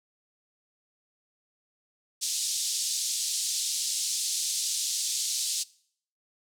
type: band-pass noise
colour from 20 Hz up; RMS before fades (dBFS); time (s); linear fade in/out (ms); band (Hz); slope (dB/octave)
white; -30; 2.21-5.64; 20; 3800 to 8700; 24
effects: noise-tail reverb RT60 0.6 s tail -22 dB re dry